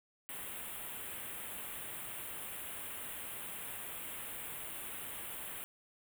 white band-stop noise, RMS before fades -44 dBFS, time 0.29-5.64 s, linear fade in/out 0 ms, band 3400 to 8400 Hz, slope 48 dB/octave, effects none

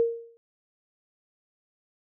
sine tone with exponential decay, 463.8 Hz, A#4, 9 cents flat, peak -17 dBFS, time 0-0.37 s, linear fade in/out 0 ms, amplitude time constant 79 ms, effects none

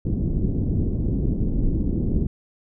pink low-pass noise, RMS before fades -22 dBFS, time 0.05-2.27 s, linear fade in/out 5 ms, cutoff 330 Hz, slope 24 dB/octave, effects none

